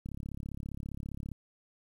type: click train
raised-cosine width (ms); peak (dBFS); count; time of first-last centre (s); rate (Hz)
5; -28; 45; 0.06-1.317; 35
effects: 10-bit